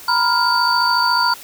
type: tone cluster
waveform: sine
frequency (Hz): 947 / 1001 / 1404 / 4578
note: A#5 / B5 / F6 / D8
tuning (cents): +27 / +23 / +9 / -45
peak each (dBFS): -19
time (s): 0.08-1.34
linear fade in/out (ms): 5
effects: white hiss -38 dBFS RMS until 1.43 s